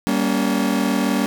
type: chord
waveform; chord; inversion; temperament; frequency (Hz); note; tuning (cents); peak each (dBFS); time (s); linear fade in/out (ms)
40% pulse; G diminished; none; just; 196 / 235.2 / 282.2; G3 / Bb3 / Db4; 0 / +16 / +31; -21; 0.07-1.26; 0
effects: none